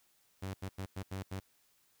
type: tone bursts at uneven times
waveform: sawtooth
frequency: 95.8 Hz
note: G2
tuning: 39 cents flat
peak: -34 dBFS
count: 6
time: 0.42-0.54 / 0.62-0.69 / 0.78-0.86 / 0.96-1.03 / 1.11-1.23 / 1.31-1.4 s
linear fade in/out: 10 ms
effects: white hiss -71 dBFS RMS until 2 s